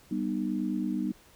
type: chord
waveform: sine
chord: G augmented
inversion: none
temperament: just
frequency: 196 / 245 / 306.2 Hz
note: G3 / B3 / D#4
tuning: 0 / -14 / -28 cents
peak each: -32 dBFS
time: 0.11-1.12 s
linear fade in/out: 5 ms
effects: pink hiss -58 dBFS RMS until 1.35 s